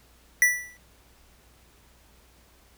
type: tone with exponential decay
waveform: square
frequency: 1964 Hz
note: B6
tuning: 10 cents flat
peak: -14 dBFS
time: 0.42-0.77 s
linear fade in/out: 1 ms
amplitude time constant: 75 ms
effects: added 60 Hz sine -59 dBFS peak until 2.77 s + pink hiss -59 dBFS RMS until 2.77 s